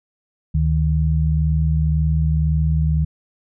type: tone pair together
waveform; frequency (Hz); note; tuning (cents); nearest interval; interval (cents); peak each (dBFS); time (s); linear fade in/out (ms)
sine; 73.65 / 155.56; D2 / D#3; +6 / 0; octave + minor second; 1294; -17 / -18; 0.54-3.05; 10
effects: none